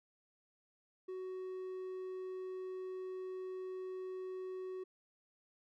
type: tone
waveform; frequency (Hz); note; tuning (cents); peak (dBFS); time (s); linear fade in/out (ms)
triangle; 372.6; F#4; +12; -39; 1.08-4.84; 10
effects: none